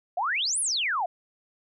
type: exponential two-way sweep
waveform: sine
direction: up then down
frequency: 659.3 to 10830 to 659.3 Hz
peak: -24 dBFS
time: 0.17-1.06 s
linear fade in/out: 5 ms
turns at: 0.6 s
effects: none